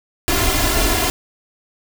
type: noise with comb filter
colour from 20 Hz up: pink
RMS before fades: -17 dBFS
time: 0.28-1.1 s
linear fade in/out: 0 ms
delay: 2.9 ms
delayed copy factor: +0.8
effects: none